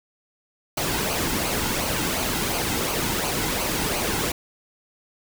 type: noise with flanger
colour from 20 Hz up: pink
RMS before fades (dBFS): -25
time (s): 0.77-4.32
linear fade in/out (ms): 5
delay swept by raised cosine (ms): 0.55 to 1.75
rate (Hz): 2.8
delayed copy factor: -0.5
effects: none